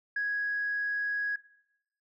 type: tone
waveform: sine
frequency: 1661.2 Hz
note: G#6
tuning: in tune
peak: -27 dBFS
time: 0.16-1.36 s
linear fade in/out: 5 ms
effects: noise-tail reverb RT60 0.8 s tail -19 dB re dry + tanh soft clip ceiling -23 dBFS